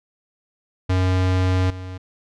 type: tone with level steps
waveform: square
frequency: 92.5 Hz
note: F#2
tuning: in tune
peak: -17 / -31 dBFS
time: 0.89-1.98 s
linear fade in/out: 10 ms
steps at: 1.7 s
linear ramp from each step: 2 ms
effects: low-pass 5000 Hz 12 dB/octave